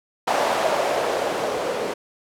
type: noise with low-pass filter sweep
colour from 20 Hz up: violet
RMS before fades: -23 dBFS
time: 0.27-1.94 s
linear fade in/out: 10 ms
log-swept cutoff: 710 to 460 Hz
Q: 2.3
effects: none